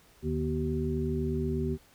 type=harmonic tone with a mistuned harmonic; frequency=76.3 Hz; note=D#2; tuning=33 cents flat; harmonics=1 / 2 / 3 / 5; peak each=-33 / -33 / -33 / -33 dBFS; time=0.22-1.78 s; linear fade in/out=50 ms; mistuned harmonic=3; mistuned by=+88 cents; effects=pink hiss -60 dBFS RMS until 1.94 s